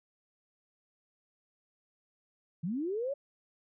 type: linear sweep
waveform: sine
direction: up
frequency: 150.8 to 577 Hz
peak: -31 dBFS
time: 2.63-3.14 s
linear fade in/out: 10 ms
effects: none